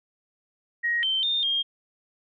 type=tone with pitch steps; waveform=sine; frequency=1886 / 3108 / 3634 / 3221 Hz; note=A#6 / G7 / A#7 / G7; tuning=+20 / -16 / -45 / +46 cents; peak=-22 dBFS; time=0.83-1.63 s; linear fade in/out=20 ms; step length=200 ms; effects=none